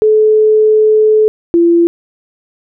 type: tone pair in turn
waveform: sine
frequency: 431.3 / 340.3 Hz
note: A4 / F4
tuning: -35 / -45 cents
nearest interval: major third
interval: 410 cents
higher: first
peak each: -5 dBFS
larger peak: neither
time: 0.02-1.28 / 1.54-1.87 s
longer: first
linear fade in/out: 0 ms
effects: none